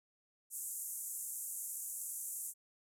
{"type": "band-pass noise", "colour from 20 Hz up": "white", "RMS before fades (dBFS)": -43, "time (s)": [0.5, 2.54], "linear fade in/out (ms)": 50, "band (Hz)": [7000, 13000], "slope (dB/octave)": 48, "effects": []}